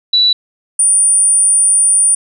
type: tone pair in turn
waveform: sine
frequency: 3947 / 9352 Hz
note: B7 / D9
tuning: -2 / -8 cents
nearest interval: octave + minor third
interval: 1494 cents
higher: second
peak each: -7 dBFS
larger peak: neither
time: 0.13-0.33 / 0.79-2.15 s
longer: second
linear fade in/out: 5 ms
effects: none